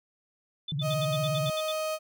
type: tone bursts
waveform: sine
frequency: 3520 Hz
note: A7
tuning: in tune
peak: -32 dBFS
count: 10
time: 0.68-1.718 s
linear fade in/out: 5 ms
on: 39 ms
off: 72 ms
type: tone with vibrato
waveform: sine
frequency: 144.6 Hz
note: D3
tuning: 27 cents flat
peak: -28 dBFS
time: 0.72-1.5 s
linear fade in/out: 2 ms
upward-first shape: sine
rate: 17 Hz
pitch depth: 160 cents each way
type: tone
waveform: 35% pulse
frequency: 626 Hz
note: D#5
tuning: 10 cents sharp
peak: -27 dBFS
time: 0.81-1.99 s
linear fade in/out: 50 ms
effects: none